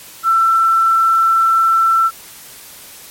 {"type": "tone", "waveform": "sine", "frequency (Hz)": 1339, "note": "E6", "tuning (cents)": 27, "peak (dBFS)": -9, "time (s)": [0.23, 2.11], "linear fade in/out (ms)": 50, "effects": ["white hiss -37 dBFS RMS until 3.1 s", "MP3 64 kbps"]}